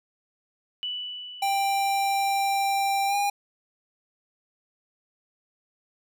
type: tone with exponential decay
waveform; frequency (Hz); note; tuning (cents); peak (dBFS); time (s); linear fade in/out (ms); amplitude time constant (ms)
sine; 2967; F#7; +4; -27; 0.83-2.72; 0; 410
type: tone with pitch glide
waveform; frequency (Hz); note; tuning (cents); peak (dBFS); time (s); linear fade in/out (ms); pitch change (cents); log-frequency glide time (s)
square; 789 to 809.8; G5 to G#5; +11 to -44; -23; 1.42-3.3; 5; +45; 3.07-3.16
effects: none